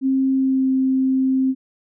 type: tone with pitch glide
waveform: sine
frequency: 266.1 to 263 Hz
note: C4 to C4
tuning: +29 to +9 cents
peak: -15 dBFS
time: 0.01-1.55 s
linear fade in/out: 50 ms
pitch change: -20 cents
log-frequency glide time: 0.33-0.7 s
effects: none